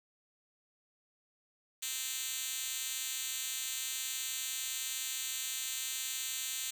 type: tone with high-pass filter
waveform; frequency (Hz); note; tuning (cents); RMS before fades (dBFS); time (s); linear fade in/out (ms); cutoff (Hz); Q
5% pulse; 260.5; C4; -7; -38; 1.82-6.71; 10; 5000; 1.3
effects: none